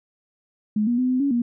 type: tone with pitch steps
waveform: sine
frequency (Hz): 211.9 / 240 / 253.3 / 254.8 / 280.4 / 238.6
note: G#3 / B3 / B3 / C4 / C#4 / A#3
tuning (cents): +35 / -49 / +44 / -46 / +20 / +41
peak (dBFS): -18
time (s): 0.76-1.42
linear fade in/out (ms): 5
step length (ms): 110
effects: none